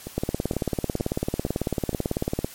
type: two click trains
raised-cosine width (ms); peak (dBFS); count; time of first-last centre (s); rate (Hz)
2; -10 / -19; 42 / 5; 0.18-2.445 / 0.07-1.93; 18.1 / 2.15
effects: white hiss -44 dBFS RMS until 2.54 s + MP3 64 kbps